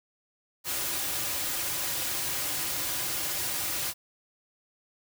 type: noise with comb filter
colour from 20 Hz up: white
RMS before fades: -31 dBFS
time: 0.64-3.94 s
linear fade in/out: 50 ms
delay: 4.5 ms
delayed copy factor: -0.55
effects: none